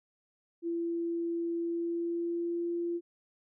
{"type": "tone with pitch glide", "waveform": "sine", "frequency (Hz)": [338, 343.1], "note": ["E4", "F4"], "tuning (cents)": [43, -31], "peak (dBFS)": -30, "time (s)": [0.62, 3.01], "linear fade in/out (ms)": 50, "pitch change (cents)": 26, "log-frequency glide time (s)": [1.6, 2.72], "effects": []}